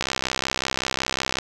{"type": "click train", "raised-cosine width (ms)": 0.2, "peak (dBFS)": -5, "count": 91, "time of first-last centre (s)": [0.01, 1.386], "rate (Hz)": 65.4, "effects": []}